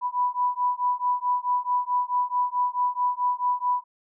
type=beating tone pair; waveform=sine; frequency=986 / 990.6 Hz; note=B5 / B5; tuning=-3 / +5 cents; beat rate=4.6 Hz; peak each=-25 / -25 dBFS; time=0.01-3.84 s; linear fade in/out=50 ms; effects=none